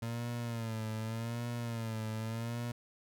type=tone with vibrato; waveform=30% pulse; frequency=114.4 Hz; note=A#2; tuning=32 cents flat; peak=-33 dBFS; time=0.02-2.72 s; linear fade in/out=5 ms; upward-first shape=sine; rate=0.85 Hz; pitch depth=75 cents each way; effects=none